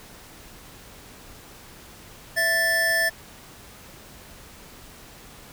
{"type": "tone pair together", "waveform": "square", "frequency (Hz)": [659.3, 1760.1], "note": ["E5", "A6"], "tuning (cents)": [0, 0], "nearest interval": "octave + perfect fourth", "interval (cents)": 1700, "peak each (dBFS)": [-28, -21], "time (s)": [2.36, 3.1], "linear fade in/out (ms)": 20, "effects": ["pink hiss -46 dBFS RMS until 5.52 s"]}